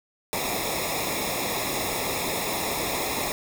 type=noise with comb filter; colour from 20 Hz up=pink; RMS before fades=-28 dBFS; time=0.33-3.32 s; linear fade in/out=0 ms; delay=0.66 ms; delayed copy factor=-0.85; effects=none